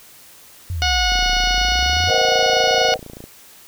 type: exponential two-way sweep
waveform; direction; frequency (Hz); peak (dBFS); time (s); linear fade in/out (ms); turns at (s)
sine; down then up; 93 to 34.65 to 93; -21; 0.7-2.1; 0; 1.33
type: harmonic tone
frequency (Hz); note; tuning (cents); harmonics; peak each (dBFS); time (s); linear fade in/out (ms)
729; F#5; -26; 1 / 2 / 3 / 4 / 5 / 6 / 7 / 8; -22 / -23 / -25 / -22 / -28 / -25 / -27 / -30; 0.82-2.94; 0
type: click train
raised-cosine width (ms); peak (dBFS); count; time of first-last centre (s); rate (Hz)
2; -22; 61; 1.12-3.24; 28.3
type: chord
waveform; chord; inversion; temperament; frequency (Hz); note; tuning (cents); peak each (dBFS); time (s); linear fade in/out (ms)
sine; C half-diminished seventh; third; just; 470.9 / 523.3 / 627.9 / 753.5; Bb4 / C5 / Eb5 / Gb5; +18 / 0 / +16 / +31; -22; 2.07-2.98; 50
effects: white hiss -45 dBFS RMS until 3.67 s